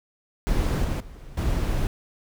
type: noise with level steps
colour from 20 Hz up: brown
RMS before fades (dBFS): -22 / -25 / -42 / -24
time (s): 0.47-1.87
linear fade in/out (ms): 0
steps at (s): 0.84 / 1 / 1.37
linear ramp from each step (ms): 5
effects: none